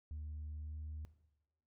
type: tone with pitch glide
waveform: sine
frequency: 76 to 76.71 Hz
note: D#2 to D#2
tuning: -40 to -24 cents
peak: -40 dBFS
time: 0.11-1.05 s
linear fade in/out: 0 ms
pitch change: +16 cents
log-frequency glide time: 0.63-0.74 s
effects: noise-tail reverb RT60 0.9 s tail -17 dB re dry + tanh soft clip ceiling -40 dBFS